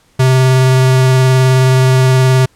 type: tone with vibrato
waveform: square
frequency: 130 Hz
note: C3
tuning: 11 cents flat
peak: -7 dBFS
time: 0.19-2.46 s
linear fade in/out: 10 ms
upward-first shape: sine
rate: 19 Hz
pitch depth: 13 cents each way
effects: pink hiss -52 dBFS RMS until 2.55 s + low-pass 11000 Hz 12 dB/octave